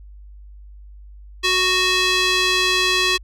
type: tone with band-pass filter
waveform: square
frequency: 370 Hz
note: F#4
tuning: in tune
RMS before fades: -18 dBFS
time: 1.43-3.18 s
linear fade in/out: 20 ms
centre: 3500 Hz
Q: 1.4
effects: added 50 Hz sine -38 dBFS peak until 3.23 s